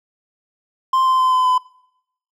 triangle tone with pitch steps, 1046.5 / 1037.5 / 1028.5 / 1019.6 / 1010.9 Hz, C6 / C6 / C6 / C6 / B5, 0 / -15 / -30 / -45 / +40 cents, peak -11 dBFS, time 0.93-1.58 s, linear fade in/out 5 ms, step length 130 ms, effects noise-tail reverb RT60 0.8 s tail -23 dB re dry

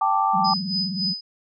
sine chord, G suspended second, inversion none, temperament equal, 784 / 880 / 1174.7 Hz, G5 / A5 / D6, 0 / 0 / 0 cents, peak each -22 dBFS, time 0.01-0.54 s, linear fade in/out 5 ms
sine tone with vibrato, 189.1 Hz, F#3, 38 cents sharp, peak -26 dBFS, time 0.33-1.14 s, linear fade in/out 20 ms, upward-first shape sine, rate 19 Hz, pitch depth 160 cents each way
sine tone with tremolo, 5000 Hz, D#8, 8 cents sharp, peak -21 dBFS, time 0.44-1.21 s, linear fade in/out 10 ms, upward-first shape sine, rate 3.6 Hz, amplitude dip 80%
effects none

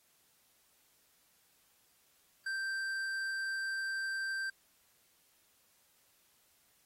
sine tone with tanh clipping, 1568 Hz, G6, in tune, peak -36 dBFS, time 2.46-4.5 s, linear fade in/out 5 ms, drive 11 dB, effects white hiss -70 dBFS RMS until 6.85 s + AAC 48 kbps

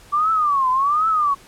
sine tone with vibrato, 1156 Hz, D6, 28 cents flat, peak -15 dBFS, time 0.12-1.35 s, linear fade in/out 20 ms, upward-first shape triangle, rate 1.3 Hz, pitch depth 240 cents each way, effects pink hiss -47 dBFS RMS until 1.47 s + low-pass 12000 Hz 12 dB/octave

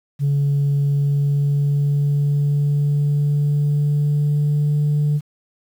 sine tone with pitch glide, 141.9 to 147.76 Hz, C#3 to D3, +41 to +11 cents, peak -13 dBFS, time 0.19-5.21 s, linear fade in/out 50 ms, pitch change +70 cents, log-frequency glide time 0.84-4.83 s, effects tanh soft clip ceiling -13 dBFS + 8-bit

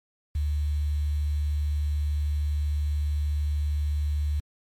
sine tone with quantisation, 73.9 Hz, D2, 11 cents sharp, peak -23 dBFS, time 0.35-4.4 s, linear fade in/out 5 ms, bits 8, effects MP3 64 kbps

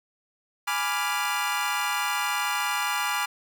25% pulse chord, G# diminished seventh, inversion none, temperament equal, 830.6 / 987.8 / 1174.7 / 1396.9 Hz, G#5 / B5 / D6 / F6, 0 / 0 / 0 / 0 cents, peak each -27 dBFS, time 0.67-3.26 s, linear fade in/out 10 ms, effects none

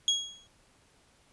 35% pulse tone with exponential decay, 3307 Hz, G#7, 8 cents flat, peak -19 dBFS, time 0.08-0.47 s, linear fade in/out 1 ms, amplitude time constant 84 ms, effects pink hiss -64 dBFS RMS until 1.32 s + resampled to 24000 Hz

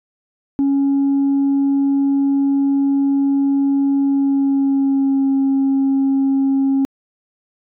sine tone with pitch glide, 277.2 to 271.5 Hz, C#4 to C#4, 0 to -36 cents, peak -11 dBFS, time 0.59-6.85 s, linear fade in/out 0 ms, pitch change -36 cents, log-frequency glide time 4.03-5.31 s, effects tanh soft clip ceiling -11 dBFS

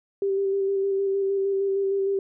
sine tone with vibrato, 392 Hz, G4, in tune, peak -21 dBFS, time 0.22-2.19 s, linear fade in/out 2 ms, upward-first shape square, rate 6.5 Hz, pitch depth 16 cents each way, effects none

